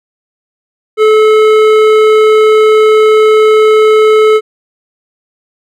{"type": "tone with hard clipping", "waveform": "sine", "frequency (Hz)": 432.3, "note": "A4", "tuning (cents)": -31, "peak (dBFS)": -5, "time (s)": [0.97, 4.41], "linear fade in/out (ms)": 50, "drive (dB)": 12, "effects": []}